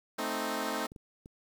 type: chord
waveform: 10% pulse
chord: A diminished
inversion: none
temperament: equal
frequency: 220 / 261.6 / 311.1 Hz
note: A3 / C4 / Eb4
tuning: 0 / 0 / 0 cents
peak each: -28 dBFS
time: 0.18-0.87 s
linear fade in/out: 10 ms
type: clicks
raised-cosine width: 3 ms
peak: -35 dBFS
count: 3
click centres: 0.919 / 0.962 / 1.259 s
effects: 10-bit